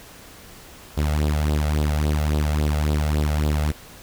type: tone with flanger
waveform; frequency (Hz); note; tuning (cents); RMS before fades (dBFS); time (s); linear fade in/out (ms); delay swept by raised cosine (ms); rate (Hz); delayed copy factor
sawtooth; 75.2; D2; +42; -21; 0.97-3.72; 10; 0.23 to 1.53; 3.6; +0.7
effects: pink hiss -44 dBFS RMS until 4.02 s